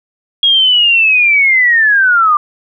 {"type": "linear sweep", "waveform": "sine", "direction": "down", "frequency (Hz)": [3300, 1174.7], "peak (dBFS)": -6, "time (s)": [0.43, 2.37], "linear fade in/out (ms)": 2, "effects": []}